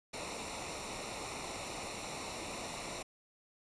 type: noise with comb filter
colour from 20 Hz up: pink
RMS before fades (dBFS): -42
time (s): 0.13-3.03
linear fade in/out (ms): 10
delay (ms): 0.62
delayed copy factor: -0.7
effects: resampled to 22050 Hz